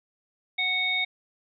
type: harmonic tone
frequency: 740 Hz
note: F#5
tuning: in tune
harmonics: 1 / 3 / 5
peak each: -37 / -25 / -28 dBFS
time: 0.58-1.05 s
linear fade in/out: 10 ms
effects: none